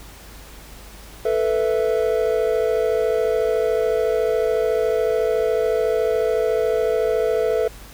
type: chord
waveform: triangle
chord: A suspended second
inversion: none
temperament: equal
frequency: 440 / 493.9 / 659.3 Hz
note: A4 / B4 / E5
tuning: 0 / 0 / 0 cents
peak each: -18 / -20 / -22 dBFS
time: 1.25-7.68 s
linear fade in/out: 5 ms
effects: added 50 Hz sine -42 dBFS peak until 7.93 s + pink hiss -43 dBFS RMS until 7.93 s